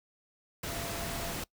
sine tone in noise, 679 Hz, F5, 49 cents flat, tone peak -43 dBFS, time 0.68-1.33 s, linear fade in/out 5 ms, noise pink, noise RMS -37 dBFS, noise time 0.63-1.44 s, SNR -9 dB, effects noise-tail reverb RT60 0.1 s tail -22 dB re dry

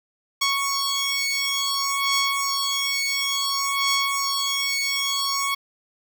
10% pulse beating tone pair, 1108.7 / 1109.27 Hz, C#6 / C#6, 0 / +1 cents, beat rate 0.57 Hz, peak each -16 dBFS, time 0.41-5.55 s, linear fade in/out 10 ms, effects none

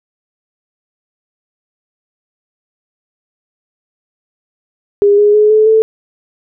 sine tone with pitch steps, 406.5 / 414.8 / 423.3 / 431.9 / 440.7 Hz, G#4 / G#4 / G#4 / A4 / A4, -37 / -2 / +33 / -32 / +3 cents, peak -5 dBFS, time 5.02-5.82 s, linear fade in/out 0 ms, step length 160 ms, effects none

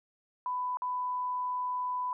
sine tone with dropouts, 997 Hz, B5, 16 cents sharp, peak -30 dBFS, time 0.46-2.13 s, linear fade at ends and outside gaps 1 ms, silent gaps 0.771-0.82 s, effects none

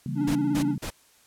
sine chord, C# diminished seventh, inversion none, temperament equal, 138.59 / 164.81 / 196 / 233.1 Hz, C#3 / E3 / G3 / Bb3, 0 / 0 / 0 / 0 cents, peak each -31 / -35 / -34 / -35 dBFS, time 0.06-0.78 s, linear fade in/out 2 ms
triangle tone with vibrato, 290 Hz, D4, 22 cents flat, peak -21 dBFS, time 0.15-0.76 s, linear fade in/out 50 ms, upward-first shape square, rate 17 Hz, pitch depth 51 cents each way
pink noise bursts, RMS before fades -33 dBFS, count 3, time 0.27-0.905 s, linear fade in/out 10 ms, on 85 ms, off 190 ms
effects white hiss -59 dBFS RMS until 1.26 s + low-pass 12000 Hz 12 dB/octave

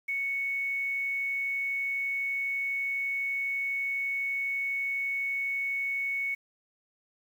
sine tone with quantisation, 2217 Hz, C#7, in tune, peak -28 dBFS, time 0.08-6.35 s, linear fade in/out 10 ms, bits 9, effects none

